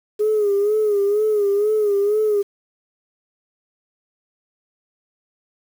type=tone with vibrato; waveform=sine; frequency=415.3 Hz; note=G#4; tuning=in tune; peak=-14 dBFS; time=0.19-2.43 s; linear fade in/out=20 ms; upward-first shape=sine; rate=2.1 Hz; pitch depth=71 cents each way; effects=tanh soft clip ceiling -11 dBFS + 7-bit